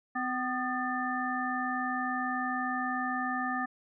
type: harmonic tone with a mistuned harmonic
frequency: 253.8 Hz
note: B3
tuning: 47 cents sharp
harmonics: 1 / 3 / 5 / 7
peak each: -35 / -35 / -35 / -35 dBFS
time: 0.15-3.66 s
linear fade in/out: 10 ms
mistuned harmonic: 5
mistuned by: -61 cents
effects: none